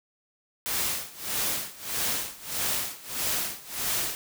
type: noise with tremolo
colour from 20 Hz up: white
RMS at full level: -27 dBFS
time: 0.66-4.15 s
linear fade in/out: 0 ms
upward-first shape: sine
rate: 1.6 Hz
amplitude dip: 90%
effects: none